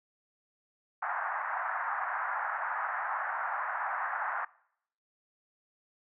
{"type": "band-pass noise", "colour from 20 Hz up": "white", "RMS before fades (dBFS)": -34, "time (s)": [1.02, 4.45], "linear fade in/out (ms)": 5, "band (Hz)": [710, 1700], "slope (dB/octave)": 48, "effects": ["noise-tail reverb RT60 0.7 s tail -23 dB re dry"]}